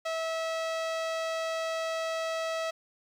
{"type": "tone", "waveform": "sawtooth", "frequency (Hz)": 650, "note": "E5", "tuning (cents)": -24, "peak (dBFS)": -26, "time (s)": [0.05, 2.71], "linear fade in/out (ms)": 10, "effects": ["low-pass 6000 Hz 12 dB/octave", "10-bit"]}